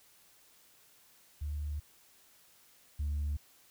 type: tone pair in turn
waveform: sine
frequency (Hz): 74 / 73.19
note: D2 / D2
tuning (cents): +14 / -5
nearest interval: unison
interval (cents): 19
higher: first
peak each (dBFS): -33 / -29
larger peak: second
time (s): 1.41-1.8 / 2.99-3.37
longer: first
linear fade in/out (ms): 10
effects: tanh soft clip ceiling -29 dBFS + white hiss -63 dBFS RMS until 3.7 s